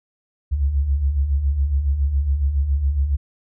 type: beating tone pair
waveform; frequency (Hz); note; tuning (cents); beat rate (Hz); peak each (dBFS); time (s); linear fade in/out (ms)
sine; 64.4 / 71.6; C2 / D2; -27 / -43; 7.2; -25 / -17; 0.51-3.17; 20
effects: none